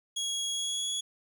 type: tone with pitch glide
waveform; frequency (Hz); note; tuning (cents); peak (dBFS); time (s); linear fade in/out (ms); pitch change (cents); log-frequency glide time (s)
25% pulse; 3318 to 3364; G#7 to G#7; -2 to +22; -26; 0.16-1.01; 10; +24; 0.51-0.9
effects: none